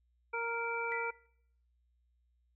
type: harmonic tone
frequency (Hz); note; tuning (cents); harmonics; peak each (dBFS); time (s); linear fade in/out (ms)
465.1; A#4; -4; 1 / 2 / 3 / 5; -39 / -39 / -39 / -39; 0.33-1.11; 10
type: tone with exponential decay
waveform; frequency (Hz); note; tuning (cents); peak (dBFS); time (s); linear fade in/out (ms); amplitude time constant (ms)
sine; 1980; B6; +4; -36; 0.92-1.26; 0; 72
effects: noise-tail reverb RT60 0.7 s tail -23 dB re dry + added 60 Hz sine -70 dBFS peak until 2.55 s